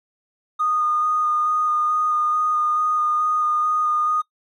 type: tone with vibrato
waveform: triangle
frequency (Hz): 1229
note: D#6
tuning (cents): -22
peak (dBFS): -14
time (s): 0.59-4.22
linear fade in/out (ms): 20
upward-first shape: square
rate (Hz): 2.3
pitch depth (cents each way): 9
effects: noise-tail reverb RT60 0.1 s tail -21 dB re dry + tanh soft clip ceiling -15 dBFS

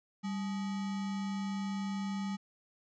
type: tone with sample-and-hold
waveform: sine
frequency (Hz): 196.8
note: G3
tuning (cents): +7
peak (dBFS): -33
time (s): 0.23-2.37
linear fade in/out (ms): 20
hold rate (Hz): 1050
effects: resampled to 16000 Hz

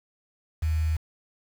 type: tone with quantisation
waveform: sine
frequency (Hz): 79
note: D#2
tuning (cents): +27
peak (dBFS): -22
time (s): 0.62-0.97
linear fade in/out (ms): 10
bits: 7
effects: none

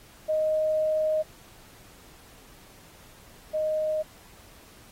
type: tone pair in turn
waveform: sine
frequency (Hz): 622.3 / 620.1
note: D#5 / D#5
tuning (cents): 0 / -6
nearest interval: unison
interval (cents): 6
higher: first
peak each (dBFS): -22 / -24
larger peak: first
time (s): 0.28-1.23 / 3.53-4.03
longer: first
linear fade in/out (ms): 20
effects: pink hiss -53 dBFS RMS until 4.91 s + AAC 48 kbps

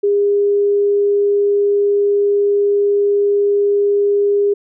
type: tone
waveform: sine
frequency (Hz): 406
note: G#4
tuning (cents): -39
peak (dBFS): -11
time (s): 0.03-4.54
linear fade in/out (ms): 10
effects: none

